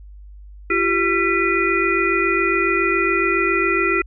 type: tone cluster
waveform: sine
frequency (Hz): 340.9 / 388.1 / 1357 / 1983 / 2454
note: F4 / G4 / E6 / B6 / D#7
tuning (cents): -42 / -17 / +50 / +7 / -25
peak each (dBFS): -22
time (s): 0.7-4.02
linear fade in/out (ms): 5
effects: added 50 Hz sine -37 dBFS peak until 4.06 s